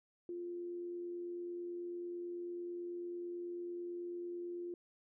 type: tone with amplitude modulation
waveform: sine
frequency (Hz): 349.2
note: F4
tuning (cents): 0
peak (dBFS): -39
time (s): 0.29-4.74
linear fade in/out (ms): 2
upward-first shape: sine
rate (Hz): 89.1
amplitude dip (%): 25
effects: none